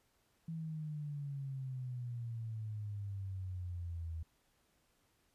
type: exponential sweep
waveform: sine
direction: down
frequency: 164.81 to 80.1 Hz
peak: -39 dBFS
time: 0.48-4.23 s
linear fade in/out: 5 ms
effects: pink hiss -75 dBFS RMS until 5.34 s + resampled to 32000 Hz